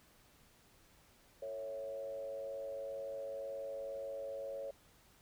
sine tone with frequency modulation, 553 Hz, C#5, 4 cents flat, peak -40 dBFS, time 1.42-4.71 s, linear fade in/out 5 ms, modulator 102 Hz, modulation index 0.65, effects pink hiss -66 dBFS RMS until 5.21 s

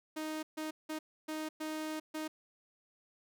sawtooth tone bursts at uneven times, 311.1 Hz, D#4, in tune, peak -33 dBFS, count 6, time 0.16-0.43 / 0.57-0.71 / 0.89-0.99 / 1.28-1.49 / 1.6-2 / 2.14-2.28 s, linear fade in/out 10 ms, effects none

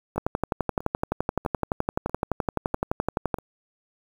two click trains, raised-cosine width 1 ms, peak -22 / -9 dBFS, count 6 / 38, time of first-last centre 0.16-3.386 / 0.18-3.342 s, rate 1.55 / 11.7 Hz, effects 7-bit

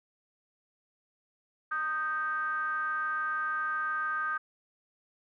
triangle ring-modulated tone, 163.5 Hz, E3, 14 cents flat, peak -24 dBFS, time 1.71-4.38 s, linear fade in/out 10 ms, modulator 1400 Hz, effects none

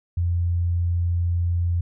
sine tone, 86.6 Hz, F2, 14 cents flat, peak -19 dBFS, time 0.17-1.81 s, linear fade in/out 5 ms, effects none

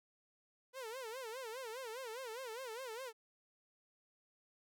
sawtooth tone with vibrato, 483.1 Hz, B4, 38 cents flat, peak -40 dBFS, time 0.73-3.13 s, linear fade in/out 50 ms, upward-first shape sine, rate 4.9 Hz, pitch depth 180 cents each way, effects none

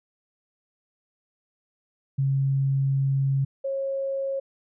sine tone pair in turn, 136.4 / 543.9 Hz, C#3 / C#5, -28 / -33 cents, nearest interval 2 octaves, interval 2395 cents, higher second, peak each -20 / -25 dBFS, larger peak first, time 2.18-3.45 / 3.64-4.4 s, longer first, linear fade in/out 10 ms, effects none

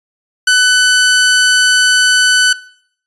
sawtooth tone, 1500 Hz, F#6, 23 cents sharp, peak -3 dBFS, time 0.47-2.53 s, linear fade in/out 5 ms, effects noise-tail reverb RT60 0.6 s tail -20 dB re dry + resampled to 24000 Hz

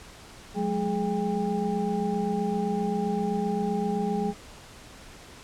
sine tone cluster, 182.9 / 210.6 / 418.1 / 801 Hz, F#3 / G#3 / G#4 / G5, -20 / +24 / +12 / +37 cents, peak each -30 / -29 / -30 / -32 dBFS, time 0.54-4.34 s, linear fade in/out 50 ms, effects pink hiss -47 dBFS RMS until 5.43 s + low-pass 9000 Hz 12 dB/octave

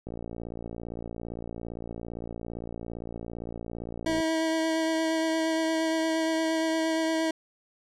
click train, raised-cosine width 2 ms, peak -24 dBFS, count 239, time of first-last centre 0.07-4.202 s, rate 57.6 Hz
25% pulse tone with vibrato, 322.1 Hz, E4, 40 cents flat, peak -21 dBFS, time 4.06-7.31 s, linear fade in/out 5 ms, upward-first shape sine, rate 8.6 Hz, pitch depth 13 cents each way
effects low-pass 8000 Hz 12 dB/octave

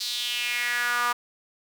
sawtooth tone with high-pass filter sweep, 241.7 Hz, B3, 37 cents flat, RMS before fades -27 dBFS, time 0-1.13 s, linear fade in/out 10 ms, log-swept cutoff 4400 to 1100 Hz, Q 4.1, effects none

